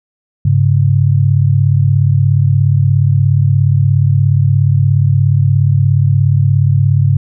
sine tone pair together, 101.35 / 138.3 Hz, G#2 / C#3, -42 / -4 cents, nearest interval perfect fourth, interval 538 cents, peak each -10 dBFS, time 0.45-7.17 s, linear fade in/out 5 ms, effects none

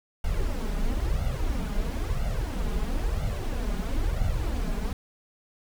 brown noise with flanger, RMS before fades -27 dBFS, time 0.24-4.93 s, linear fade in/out 2 ms, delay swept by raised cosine 1.4 to 4.9 ms, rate 1 Hz, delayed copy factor +0.75, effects none

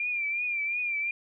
sine tone with vibrato, 2386 Hz, D7, 27 cents sharp, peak -27 dBFS, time 0-1.11 s, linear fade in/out 2 ms, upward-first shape triangle, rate 2.8 Hz, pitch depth 71 cents each way, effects none

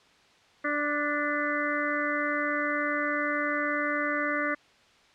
harmonic tone with a mistuned harmonic, 293.9 Hz, D4, 1 cent sharp, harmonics 1 / 2 / 4 / 5 / 6 / 7, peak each -33 / -33 / -33 / -33 / -33 / -33 dBFS, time 0.64-4.55 s, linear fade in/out 10 ms, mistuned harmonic 7, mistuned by -27 cents, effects white hiss -59 dBFS RMS until 5.14 s + low-pass 4000 Hz 12 dB/octave

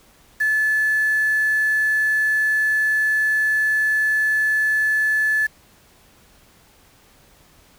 sine tone with quantisation, 1730 Hz, A6, 30 cents flat, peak -16 dBFS, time 0.4-5.47 s, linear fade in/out 10 ms, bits 6, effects pink hiss -53 dBFS RMS until 7.78 s

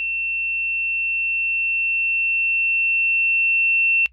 sine tone with level ramp, 2700 Hz, E7, 41 cents sharp, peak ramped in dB -22 to -15 dBFS, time 0-4.06 s, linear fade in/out 0 ms, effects noise-tail reverb RT60 0.1 s tail -21 dB re dry + added 60 Hz sine -50 dBFS peak until 4.12 s

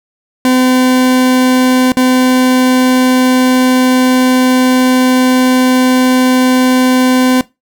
40% pulse tone with dropouts, 255.2 Hz, C4, 43 cents flat, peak -6 dBFS, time 0.45-7.41 s, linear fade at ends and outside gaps 1 ms, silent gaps 1.92-1.97 s, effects noise-tail reverb RT60 0.2 s tail -19 dB re dry

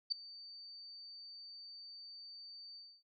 sine tone with ADSR envelope, 4593 Hz, D8, 39 cents flat, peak -28 dBFS, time 0.1-3.03 s, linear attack 21 ms, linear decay 4 ms, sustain -21 dB, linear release 270 ms, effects MP3 96 kbps

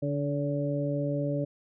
harmonic tone with a mistuned harmonic, 144.4 Hz, D3, 29 cents flat, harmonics 1 / 2 / 3 / 4, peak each -30 / -32 / -38 / -32 dBFS, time 0.02-1.45 s, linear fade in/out 10 ms, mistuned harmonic 4, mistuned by -17 cents, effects none

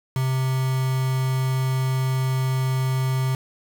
triangle tone with quantisation, 130.81 Hz, C3, in tune, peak -18 dBFS, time 0.16-3.35 s, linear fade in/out 2 ms, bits 5, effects none

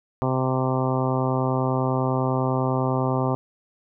harmonic tone, 130 Hz, C3, 11 cents flat, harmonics 1 / 2 / 3 / 4 / 5 / 6 / 7 / 8 / 9, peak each -24 / -27 / -29 / -30 / -31 / -32 / -32 / -33 / -34 dBFS, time 0.22-3.35 s, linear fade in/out 0 ms, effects none

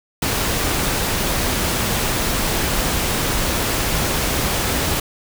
pink noise, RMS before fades -20 dBFS, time 0.22-5 s, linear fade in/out 5 ms, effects none

